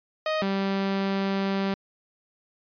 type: tone pair in turn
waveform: sawtooth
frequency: 624 / 195.25 Hz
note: D#5 / G3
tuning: +5 / -7 cents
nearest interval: octave + minor sixth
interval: 2012 cents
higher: first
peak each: -20 dBFS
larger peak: neither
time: 0.26-0.42 / 0.42-1.74 s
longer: second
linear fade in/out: 2 ms
effects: resampled to 11025 Hz